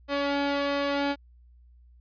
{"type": "tone with flanger", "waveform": "sawtooth", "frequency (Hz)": 282.8, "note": "C#4", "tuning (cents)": 35, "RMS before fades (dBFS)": -27, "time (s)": [0.08, 1.16], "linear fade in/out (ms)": 50, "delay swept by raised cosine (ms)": [1.6, 2.28], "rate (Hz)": 1.5, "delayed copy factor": 0.5, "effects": ["added 60 Hz sine -52 dBFS peak until 2 s", "resampled to 11025 Hz"]}